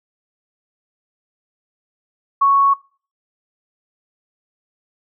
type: tone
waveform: sine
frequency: 1108.7 Hz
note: C#6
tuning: in tune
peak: -10 dBFS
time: 2.41-2.74 s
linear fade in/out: 10 ms
effects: noise-tail reverb RT60 0.4 s tail -22 dB re dry